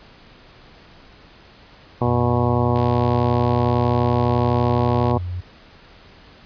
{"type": "harmonic tone", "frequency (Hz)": 121.5, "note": "B2", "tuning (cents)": -28, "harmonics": [1, 2, 3, 4, 5, 6, 7, 8, 9], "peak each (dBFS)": [-20, -23, -25, -26, -27, -28, -28, -29, -30], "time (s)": [2.01, 5.18], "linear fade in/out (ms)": 5}
{"type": "tone with pitch glide", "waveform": "sine", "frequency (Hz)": [90.6, 89.51], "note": ["F#2", "F2"], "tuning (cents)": [-36, 43], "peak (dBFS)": -24, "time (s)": [2.05, 5.41], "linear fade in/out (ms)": 10, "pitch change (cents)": -21, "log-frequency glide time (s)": [3.2, 4.37]}
{"type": "click train", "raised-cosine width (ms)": 0.2, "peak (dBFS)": -18, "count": 171, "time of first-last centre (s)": [2.76, 5.111], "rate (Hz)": 72.3}
{"effects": ["pink hiss -47 dBFS RMS until 6.45 s", "resampled to 11025 Hz"]}